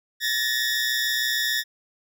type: tone pair together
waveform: 20% pulse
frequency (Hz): 1738.2 / 1864.7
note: A6 / A#6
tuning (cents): -22 / 0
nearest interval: minor second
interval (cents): 122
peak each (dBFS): -20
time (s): 0.2-1.64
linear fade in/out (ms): 50
effects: none